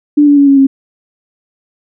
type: tone with pitch steps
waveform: sine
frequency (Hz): 293.7 / 287.8 / 282.1 / 276.4 / 270.9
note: D4 / D4 / C#4 / C#4 / C#4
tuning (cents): 0 / -35 / +30 / -5 / -40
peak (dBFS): -3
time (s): 0.17-0.67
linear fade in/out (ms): 10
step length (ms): 100
effects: none